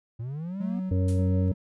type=linear sweep; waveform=triangle; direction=up; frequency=110 to 246.9 Hz; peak=-29 dBFS; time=0.19-0.8 s; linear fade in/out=10 ms
type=tone with tremolo; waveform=triangle; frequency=186.9 Hz; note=F#3; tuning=18 cents sharp; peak=-26 dBFS; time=0.6-1.54 s; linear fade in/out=10 ms; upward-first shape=square; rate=1.7 Hz; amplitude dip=40%
type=harmonic tone; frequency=92.5 Hz; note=F#2; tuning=in tune; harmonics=1 / 3 / 5 / 6; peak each=-22 / -32 / -36 / -38 dBFS; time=0.91-1.52 s; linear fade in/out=5 ms
type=noise with exponential decay; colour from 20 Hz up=blue; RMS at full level=-38 dBFS; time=1.08-1.32 s; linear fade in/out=5 ms; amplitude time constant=52 ms
effects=resampled to 24000 Hz